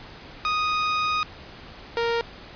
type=tone pair in turn; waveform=sawtooth; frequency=1244.5 / 466.2 Hz; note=D#6 / A#4; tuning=0 / 0 cents; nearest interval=octave + perfect fourth; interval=1700 cents; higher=first; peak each=-18 dBFS; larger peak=neither; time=0.45-1.23 / 1.97-2.21 s; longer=first; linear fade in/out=0 ms; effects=pink hiss -43 dBFS RMS until 2.55 s + resampled to 11025 Hz